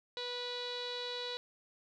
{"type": "tone with low-pass filter", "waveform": "sawtooth", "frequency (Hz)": 490, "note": "B4", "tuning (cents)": -14, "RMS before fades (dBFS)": -40, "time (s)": [0.17, 1.37], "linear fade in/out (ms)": 0, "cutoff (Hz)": 4000, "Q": 9.8, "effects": []}